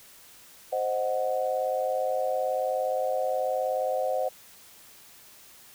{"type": "chord", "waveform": "sine", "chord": "C diminished", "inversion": "none", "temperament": "equal", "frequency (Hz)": [523.3, 622.3, 740], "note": ["C5", "Eb5", "Gb5"], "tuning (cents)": [0, 0, 0], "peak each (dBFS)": [-28, -30, -30], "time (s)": [0.72, 4.29], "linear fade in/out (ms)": 10, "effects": ["white hiss -52 dBFS RMS until 5.74 s"]}